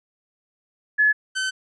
sine / sawtooth tone pair in turn, 1708 / 1530.5 Hz, G#6 / G6, +48 / -42 cents, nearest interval major second, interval 190 cents, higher first, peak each -14 / -19 dBFS, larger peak first, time 0.98-1.13 / 1.35-1.51 s, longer second, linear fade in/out 20 ms, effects resampled to 22050 Hz

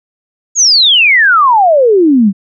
sine exponential sweep, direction down, 6880 to 185 Hz, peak -4 dBFS, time 0.55-2.33 s, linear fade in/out 50 ms, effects none

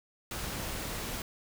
pink noise, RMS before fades -37 dBFS, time 0.31-1.22 s, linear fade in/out 2 ms, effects none

